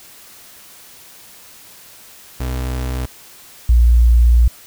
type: tone pair in turn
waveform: 35% pulse / sine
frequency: 63.4 / 58.9 Hz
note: B1 / A#1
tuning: +46 / +19 cents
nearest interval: minor second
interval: 127 cents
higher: first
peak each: -18 / -7 dBFS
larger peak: second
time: 2.4-3.06 / 3.69-4.48 s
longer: second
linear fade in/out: 5 ms
effects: white hiss -42 dBFS RMS until 4.66 s